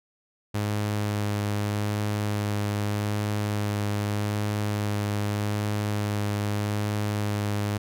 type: tone with vibrato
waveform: sawtooth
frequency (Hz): 103.83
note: G#2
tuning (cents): 0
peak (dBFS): -21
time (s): 0.54-7.78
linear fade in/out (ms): 10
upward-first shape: sine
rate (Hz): 0.82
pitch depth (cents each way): 11
effects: none

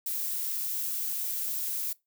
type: noise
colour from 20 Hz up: violet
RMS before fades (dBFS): -32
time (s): 0.06-1.93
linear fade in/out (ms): 5
effects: noise-tail reverb RT60 0.2 s tail -22 dB re dry

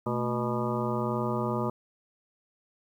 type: harmonic tone with a mistuned harmonic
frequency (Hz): 121.7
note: B2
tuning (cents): -25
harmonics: 1 / 2 / 3 / 4 / 5 / 7 / 8 / 9 / 10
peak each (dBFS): -33 / -32 / -34 / -36 / -36 / -39 / -37 / -42 / -37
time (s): 0.06-1.7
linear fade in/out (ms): 5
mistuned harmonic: 2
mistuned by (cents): -140
effects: 10-bit

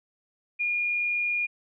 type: tone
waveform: sine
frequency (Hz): 2427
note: D#7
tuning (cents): -44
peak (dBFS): -24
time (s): 0.59-1.47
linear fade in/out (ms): 20
effects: none

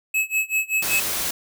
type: tone with tremolo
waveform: square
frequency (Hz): 2584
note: E7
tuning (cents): -35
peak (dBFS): -18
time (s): 0.14-1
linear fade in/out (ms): 5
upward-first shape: sine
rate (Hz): 5.2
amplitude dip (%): 95
type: noise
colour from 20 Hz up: white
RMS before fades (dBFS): -25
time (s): 0.82-1.31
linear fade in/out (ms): 5
effects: none

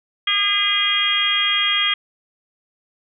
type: harmonic tone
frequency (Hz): 407.1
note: G#4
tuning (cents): -35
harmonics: 3 / 4 / 5 / 6 / 7 / 8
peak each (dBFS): -26 / -29 / -23 / -26 / -29 / -18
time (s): 0.27-1.94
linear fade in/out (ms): 5
effects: none

